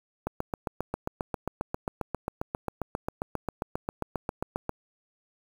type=click train; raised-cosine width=1 ms; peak=-15 dBFS; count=34; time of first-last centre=0.27-4.694 s; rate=7.46 Hz; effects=7-bit